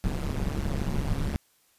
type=noise with amplitude modulation; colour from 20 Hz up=brown; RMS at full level=-24 dBFS; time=0.04-1.36 s; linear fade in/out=0 ms; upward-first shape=sine; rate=142 Hz; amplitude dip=100%; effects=white hiss -65 dBFS RMS until 1.78 s + resampled to 32000 Hz